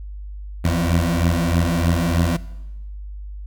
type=beating tone pair; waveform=20% pulse; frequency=83 / 86.2 Hz; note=E2 / F2; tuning=+12 / -22 cents; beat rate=3.2 Hz; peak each=-15 / -15 dBFS; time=0.64-2.37 s; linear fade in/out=10 ms; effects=noise-tail reverb RT60 1.0 s tail -19 dB re dry + added 50 Hz sine -30 dBFS peak until 3.46 s